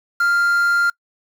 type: tone with quantisation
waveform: triangle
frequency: 1396.9 Hz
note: F6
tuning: in tune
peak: -12 dBFS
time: 0.2-0.9 s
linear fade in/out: 5 ms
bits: 6
effects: noise-tail reverb RT60 0.1 s tail -26 dB re dry